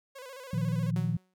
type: tone with vibrato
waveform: sawtooth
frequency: 523.3 Hz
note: C5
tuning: in tune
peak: -39 dBFS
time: 0.15-0.91 s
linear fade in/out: 10 ms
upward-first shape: square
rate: 14 Hz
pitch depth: 73 cents each way
type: chord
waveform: sine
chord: Bb suspended fourth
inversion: none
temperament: just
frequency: 116.54 / 155.39 / 174.81 Hz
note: Bb2 / Eb3 / F3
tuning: 0 / -2 / +2 cents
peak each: -31 dBFS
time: 0.53-1.17 s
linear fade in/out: 5 ms
type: tone with exponential decay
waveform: sawtooth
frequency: 185 Hz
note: F#3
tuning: in tune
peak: -32 dBFS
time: 0.96-1.34 s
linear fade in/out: 2 ms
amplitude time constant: 81 ms
effects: none

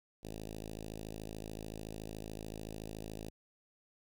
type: tone with notch filter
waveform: 5% pulse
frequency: 53.7 Hz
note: A1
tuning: 41 cents flat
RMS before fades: -45 dBFS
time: 0.23-3.3 s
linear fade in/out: 5 ms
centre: 1400 Hz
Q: 0.53
effects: none

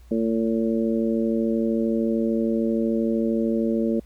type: harmonic tone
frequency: 113.1 Hz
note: A2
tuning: 48 cents sharp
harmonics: 2 / 3 / 4 / 5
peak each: -22 / -26 / -28 / -30 dBFS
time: 0.11-4 s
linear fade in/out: 5 ms
effects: added 60 Hz sine -45 dBFS peak until 4.05 s + pink hiss -60 dBFS RMS until 4.05 s

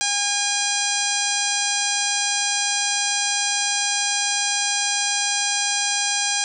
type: harmonic tone with a mistuned harmonic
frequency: 813 Hz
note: G#5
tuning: 37 cents flat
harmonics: 1 / 2 / 3 / 4 / 5 / 6 / 7 / 8 / 9 / 10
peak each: -29 / -29 / -29 / -29 / -29 / -29 / -29 / -29 / -29 / -29 dBFS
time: 0.01-6.44 s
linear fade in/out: 0 ms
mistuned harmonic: 8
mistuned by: -65 cents
effects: none

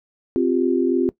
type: chord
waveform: sine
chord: C suspended fourth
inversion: none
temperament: equal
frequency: 261.6 / 349.2 / 392 Hz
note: C4 / F4 / G4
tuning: 0 / 0 / 0 cents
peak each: -20 / -19 / -23 dBFS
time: 0.36-1.09 s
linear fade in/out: 0 ms
effects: noise-tail reverb RT60 0.1 s tail -19 dB re dry

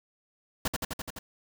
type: noise with echo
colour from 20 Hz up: pink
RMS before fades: -28 dBFS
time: 0.65-0.68 s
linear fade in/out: 5 ms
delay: 85 ms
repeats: 6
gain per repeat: -2 dB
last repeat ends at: 1.19 s
effects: none

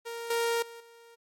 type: tone with level steps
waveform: sawtooth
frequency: 465.7 Hz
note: A#4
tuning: 2 cents flat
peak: -32 / -22 / -40 / -48 dBFS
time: 0.05-1.16 s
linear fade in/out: 20 ms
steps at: 0.3 / 0.62 / 0.8 s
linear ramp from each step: 5 ms
effects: MP3 64 kbps

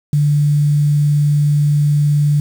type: tone with quantisation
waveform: sine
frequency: 146.83 Hz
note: D3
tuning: in tune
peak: -10 dBFS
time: 0.13-2.4 s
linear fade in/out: 2 ms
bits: 6
effects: none

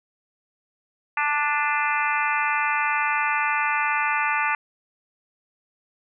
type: harmonic tone with a mistuned harmonic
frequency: 293.7 Hz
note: D4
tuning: in tune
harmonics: 3 / 4 / 5 / 6 / 7 / 8 / 9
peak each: -26 / -27 / -28 / -29 / -29 / -30 / -31 dBFS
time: 1.17-4.55 s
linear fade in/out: 2 ms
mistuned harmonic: 8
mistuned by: +43 cents
effects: none

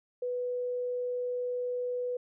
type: tone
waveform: sine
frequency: 493.9 Hz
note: B4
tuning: in tune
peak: -30 dBFS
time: 0.22-2.17 s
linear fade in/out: 5 ms
effects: none

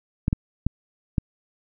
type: clicks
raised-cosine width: 5 ms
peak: -8 dBFS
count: 4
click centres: 0.281 / 0.329 / 0.666 / 1.182 s
effects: none

